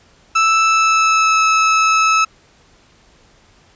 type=tone with pitch glide; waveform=30% pulse; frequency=1318.5 to 1301.9 Hz; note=E6 to E6; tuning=0 to -22 cents; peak=-8 dBFS; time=0.35-2.25 s; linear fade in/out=10 ms; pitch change=-22 cents; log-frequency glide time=0.62-1.42 s; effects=pink hiss -51 dBFS RMS until 3.75 s + resampled to 16000 Hz